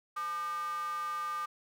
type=tone with high-pass filter; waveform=square; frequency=172.1 Hz; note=F3; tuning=25 cents flat; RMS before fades=-36 dBFS; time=0.16-1.46 s; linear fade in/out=10 ms; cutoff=1200 Hz; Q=9.8; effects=none